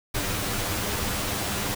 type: noise with comb filter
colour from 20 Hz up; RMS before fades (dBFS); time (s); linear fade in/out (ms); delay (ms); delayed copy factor
pink; -28; 0.14-1.75; 10; 10; +0.55
effects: none